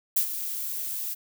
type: noise with ADSR envelope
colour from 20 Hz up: violet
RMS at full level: -21 dBFS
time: 0.16-1.15 s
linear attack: 9 ms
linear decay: 86 ms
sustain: -11 dB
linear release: 21 ms
effects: none